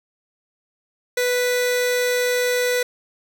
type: tone pair together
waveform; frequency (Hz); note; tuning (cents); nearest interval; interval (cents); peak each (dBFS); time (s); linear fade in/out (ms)
sawtooth; 493.9 / 987.8; B4 / B5; 0 / 0; octave; 1200; -14 / -22; 1.17-2.83; 5
effects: none